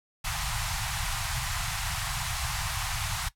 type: band-stop noise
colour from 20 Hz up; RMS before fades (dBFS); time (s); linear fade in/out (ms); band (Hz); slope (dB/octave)
pink; -31; 0.24-3.29; 10; 150 to 740; 48
effects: noise-tail reverb RT60 0.1 s tail -17 dB re dry + low-pass 12000 Hz 12 dB/octave